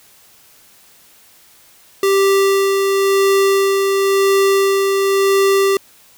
square tone with tremolo, 392 Hz, G4, in tune, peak -11 dBFS, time 2.03-5.77 s, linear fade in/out 2 ms, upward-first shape sine, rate 0.95 Hz, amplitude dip 30%, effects white hiss -48 dBFS RMS until 6.17 s

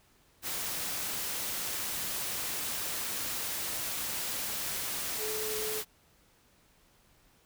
sine tone in noise, 431.2 Hz, A4, 35 cents flat, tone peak -36 dBFS, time 5.18-5.83 s, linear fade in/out 50 ms, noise white, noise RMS -35 dBFS, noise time 0.42-5.85 s, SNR -4 dB, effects pink hiss -65 dBFS RMS until 7.45 s

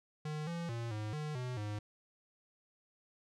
square tone with pitch steps, 152.4 / 169.8 / 116.8 / 106.8 / 151.7 / 125.7 / 104.7 Hz, D#3 / F3 / A#2 / G#2 / D#3 / B2 / G#2, -36 / -48 / +4 / +49 / -44 / +31 / +15 cents, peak -38 dBFS, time 0.25-1.79 s, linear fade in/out 5 ms, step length 220 ms, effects low-pass 7000 Hz 12 dB/octave

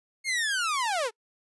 sawtooth linear sweep, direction down, 2186 to 411.9 Hz, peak -22 dBFS, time 0.24-1.11 s, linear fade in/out 50 ms, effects noise-tail reverb RT60 0.1 s tail -26 dB re dry + resampled to 24000 Hz

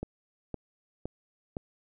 click train, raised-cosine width 2 ms, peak -21 dBFS, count 4, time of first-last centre 0.03-1.568 s, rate 1.95 Hz, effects none

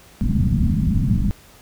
white low-pass noise, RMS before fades -18 dBFS, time 0.21-1.31 s, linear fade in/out 0 ms, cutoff 230 Hz, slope 48 dB/octave, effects pink hiss -48 dBFS RMS until 1.61 s

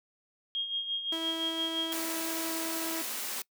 sine tone with tremolo, 3246 Hz, G#7, 40 cents flat, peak -28 dBFS, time 0.55-1.93 s, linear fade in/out 0 ms, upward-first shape sine, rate 5.8 Hz, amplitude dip 60%
sawtooth tone, 326.2 Hz, E4, 18 cents flat, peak -31 dBFS, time 1.12-3.02 s, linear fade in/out 5 ms
white high-pass noise, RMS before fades -36 dBFS, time 1.92-3.42 s, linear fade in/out 2 ms, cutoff 200 Hz, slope 96 dB/octave
effects noise-tail reverb RT60 0.1 s tail -23 dB re dry

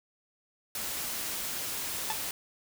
white noise, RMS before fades -35 dBFS, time 0.75-2.31 s, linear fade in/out 2 ms
40% pulse tone with exponential decay, 875 Hz, A5, 10 cents flat, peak -26 dBFS, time 2.1-2.18 s, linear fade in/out 1 ms, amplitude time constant 16 ms
effects none

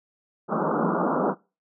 pink band-pass noise, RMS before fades -24 dBFS, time 0.48-1.35 s, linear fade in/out 50 ms, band 160 to 1400 Hz, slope 96 dB/octave, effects noise-tail reverb RT60 0.3 s tail -23 dB re dry

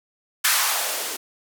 violet noise with band-pass filter sweep, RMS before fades -23 dBFS, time 0.44-1.17 s, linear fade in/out 10 ms, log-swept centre 1400 to 340 Hz, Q 1.8, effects none

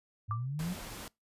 sine exponential sweep, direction up, 102.6 to 190.3 Hz, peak -33 dBFS, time 0.28-0.75 s, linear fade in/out 20 ms
sine tone with exponential decay, 1174.7 Hz, D6, in tune, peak -30 dBFS, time 0.31-0.46 s, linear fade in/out 1 ms, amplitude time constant 31 ms
pink noise, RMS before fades -44 dBFS, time 0.59-1.08 s, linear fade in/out 2 ms
effects noise-tail reverb RT60 0.2 s tail -24 dB re dry + resampled to 32000 Hz

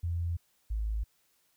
sine tone pair in turn, 85.3 / 53.74 Hz, F2 / A1, -40 / -40 cents, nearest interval minor sixth, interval 800 cents, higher first, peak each -29 / -29 dBFS, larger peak neither, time 0.03-0.37 / 0.7-1.04 s, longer neither, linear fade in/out 10 ms, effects white hiss -71 dBFS RMS until 1.56 s

